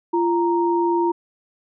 sine tone pair together, 343.8 / 932.3 Hz, F4 / A#5, -27 / 0 cents, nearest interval octave + perfect fourth, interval 1727 cents, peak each -18 / -21 dBFS, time 0.13-1.12 s, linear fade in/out 10 ms, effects none

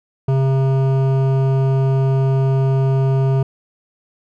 sine tone with hard clipping, 134 Hz, C3, 42 cents sharp, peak -15 dBFS, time 0.28-3.43 s, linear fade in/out 5 ms, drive 13 dB, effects none

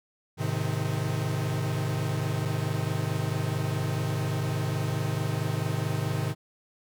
45% pulse chord, Ab major, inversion none, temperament equal with one note detuned, 106.44 / 130.81 / 155.56 Hz, Ab2 / C3 / Eb3, +43 / 0 / 0 cents, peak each -31 dBFS, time 0.37-6.35 s, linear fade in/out 50 ms, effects none

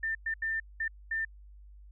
sine tone bursts at uneven times, 1793 Hz, A6, 32 cents sharp, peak -29 dBFS, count 5, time 0.03-0.15 / 0.26-0.34 / 0.42-0.6 / 0.8-0.88 / 1.11-1.25 s, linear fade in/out 5 ms, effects added 50 Hz sine -49 dBFS peak until 1.91 s

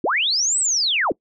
sine linear two-way sweep, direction up then down, 239.4 to 8240 to 239.4 Hz, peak -17 dBFS, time 0.04-1.12 s, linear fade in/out 2 ms, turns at 0.59 s, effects noise-tail reverb RT60 0.1 s tail -23 dB re dry

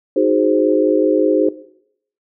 sine chord, Ab dominant seventh, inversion second, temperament equal, 311.1 / 370 / 415.3 / 523.3 Hz, Eb4 / Gb4 / Ab4 / C5, 0 / 0 / 0 / 0 cents, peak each -17 dBFS, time 0.16-1.49 s, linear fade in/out 5 ms, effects noise-tail reverb RT60 0.7 s tail -17 dB re dry

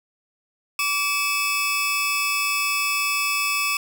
sawtooth tone pair together, 1150.5 / 2600 Hz, D6 / E7, -36 / -24 cents, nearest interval octave + major second, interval 1412 cents, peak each -22 / -19 dBFS, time 0.79-3.77 s, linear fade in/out 2 ms, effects none

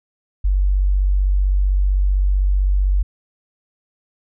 sine tone, 47.83 Hz, G1, 42 cents flat, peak -13 dBFS, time 0.44-3.03 s, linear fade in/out 10 ms, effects none

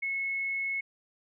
sine tone, 2188 Hz, C#7, 23 cents flat, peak -29 dBFS, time 0.02-0.81 s, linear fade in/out 10 ms, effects none

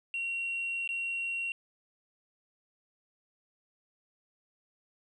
sine tone with dropouts, 2743 Hz, F7, 32 cents flat, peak -30 dBFS, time 0.14-1.52 s, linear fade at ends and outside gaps 1 ms, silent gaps 0.876-0.89 s, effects tanh soft clip ceiling -28 dBFS

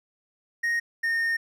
triangle tone pair in turn, 1866 / 1835 Hz, A#6 / A#6, +1 / -28 cents, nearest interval unison, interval 29 cents, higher first, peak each -21 dBFS, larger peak neither, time 0.63-0.8 / 1.03-1.37 s, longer second, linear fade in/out 10 ms, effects none

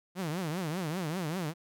sawtooth tone with vibrato, 169.2 Hz, E3, 45 cents sharp, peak -28 dBFS, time 0.15-1.54 s, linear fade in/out 50 ms, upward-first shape triangle, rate 5.1 Hz, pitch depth 270 cents each way, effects none

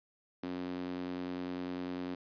sawtooth tone with high-pass filter, 90 Hz, F#2, 47 cents flat, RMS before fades -39 dBFS, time 0.43-2.15 s, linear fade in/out 5 ms, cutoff 260 Hz, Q 3.2, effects resampled to 11025 Hz

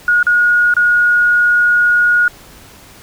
sine tone with dropouts, 1443 Hz, F#6, 44 cents flat, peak -8 dBFS, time 0.08-2.28 s, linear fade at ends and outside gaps 2 ms, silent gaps 0.229-0.267 / 0.739-0.766 s, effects pink hiss -40 dBFS RMS until 3.02 s

